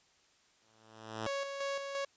5% pulse tone with exponential growth, 110.5 Hz, A2, 8 cents sharp, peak -23 dBFS, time 0.62-1.27 s, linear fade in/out 0 ms, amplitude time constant 140 ms
sawtooth tone with tremolo, 555 Hz, C#5, 2 cents sharp, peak -30 dBFS, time 1.26-2.05 s, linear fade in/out 5 ms, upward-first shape square, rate 2.9 Hz, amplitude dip 45%
effects white hiss -68 dBFS RMS until 2.16 s + resampled to 16000 Hz

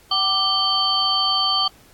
sine tone cluster, 764 / 1181 / 3129 / 4517 Hz, G5 / D6 / G7 / C#8, -45 / +9 / -4 / +32 cents, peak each -27 / -23 / -21 / -21 dBFS, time 0.11-1.68 s, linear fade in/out 5 ms, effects pink hiss -52 dBFS RMS until 1.93 s + AAC 64 kbps

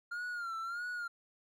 triangle tone with vibrato, 1396.9 Hz, F6, in tune, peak -35 dBFS, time 0.11-1.08 s, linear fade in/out 10 ms, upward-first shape sine, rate 1.6 Hz, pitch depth 85 cents each way, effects none

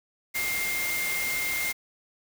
sine tone in noise, 2114 Hz, C7, 17 cents sharp, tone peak -28 dBFS, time 0.34-1.73 s, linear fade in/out 20 ms, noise white, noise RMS -32 dBFS, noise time 0.34-1.73 s, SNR +1 dB, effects none

